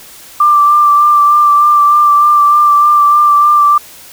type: tone with vibrato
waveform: sine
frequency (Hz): 1180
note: D6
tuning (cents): +8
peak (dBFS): -4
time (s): 0.4-3.78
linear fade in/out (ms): 5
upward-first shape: sine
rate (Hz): 3.3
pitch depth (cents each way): 19
effects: white hiss -35 dBFS RMS until 4.12 s